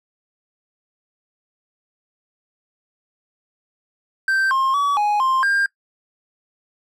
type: tone with pitch steps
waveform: triangle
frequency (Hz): 1562 / 1065 / 1138 / 832 / 1050 / 1600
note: G6 / C6 / C#6 / G#5 / C6 / G6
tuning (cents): -7 / +30 / +45 / +3 / +6 / +35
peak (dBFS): -14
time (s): 4.28-5.66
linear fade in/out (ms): 2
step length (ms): 230
effects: noise-tail reverb RT60 0.1 s tail -21 dB re dry